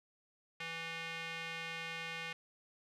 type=tone with band-pass filter; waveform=square; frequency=164.81 Hz; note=E3; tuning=in tune; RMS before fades=-43 dBFS; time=0.6-2.33 s; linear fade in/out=5 ms; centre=2400 Hz; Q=2.2; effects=none